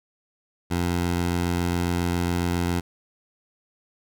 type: tone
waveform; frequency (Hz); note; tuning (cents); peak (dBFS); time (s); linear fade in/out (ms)
15% pulse; 87.31; F2; 0; -16; 0.7-2.81; 20
effects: none